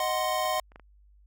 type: chord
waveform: square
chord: C diminished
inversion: first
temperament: equal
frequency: 622.3 / 740 / 1046.5 Hz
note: Eb5 / Gb5 / C6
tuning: 0 / 0 / 0 cents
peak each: -31 dBFS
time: 0-0.6 s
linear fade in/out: 2 ms
type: clicks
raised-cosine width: 0.5 ms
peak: -34 / -39 / -33 / -40 / -31 / -35 dBFS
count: 6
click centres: 0.452 / 0.544 / 0.582 / 0.719 / 0.759 / 0.797 s
effects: added 50 Hz sine -55 dBFS peak until 1.26 s